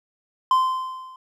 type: tone with level ramp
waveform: triangle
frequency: 1036 Hz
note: C6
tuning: 17 cents flat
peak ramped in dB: -11 to -39 dBFS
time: 0.51-1.16 s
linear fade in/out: 2 ms
effects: none